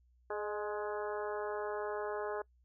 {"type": "harmonic tone with a mistuned harmonic", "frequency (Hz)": 209.7, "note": "G#3", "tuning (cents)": 17, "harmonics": [2, 3, 4, 5, 6, 7, 8], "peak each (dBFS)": [-38, -42, -44, -46, -48, -49, -50], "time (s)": [0.3, 2.42], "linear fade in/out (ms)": 5, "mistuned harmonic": 3, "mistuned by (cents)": -35, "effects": ["noise-tail reverb RT60 0.1 s tail -24 dB re dry", "added 61 Hz sine -65 dBFS peak until 2.64 s"]}